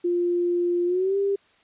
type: tone with pitch glide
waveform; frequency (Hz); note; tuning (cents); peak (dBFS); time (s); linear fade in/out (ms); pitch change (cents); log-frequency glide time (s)
sine; 350 to 397.4; F4 to G4; +4 to +24; -20; 0.04-1.36; 10; +220; 0.86-1.17
effects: white hiss -60 dBFS RMS until 1.63 s + resampled to 8000 Hz